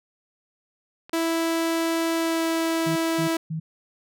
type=clicks; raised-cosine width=0.3 ms; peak=-26 / -33 / -36 dBFS; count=3; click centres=1.095 / 2.571 / 2.741 s
type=tone with pitch glide; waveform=sawtooth; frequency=329.6 to 327.7 Hz; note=E4 to E4; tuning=0 to -10 cents; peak=-18 dBFS; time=1.13-3.37 s; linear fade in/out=5 ms; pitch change=-10 cents; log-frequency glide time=2.16-2.42 s
type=tone bursts; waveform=sine; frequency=159.5 Hz; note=D#3; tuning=43 cents sharp; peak=-26 dBFS; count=3; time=2.86-3.6 s; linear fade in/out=10 ms; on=100 ms; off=220 ms
effects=none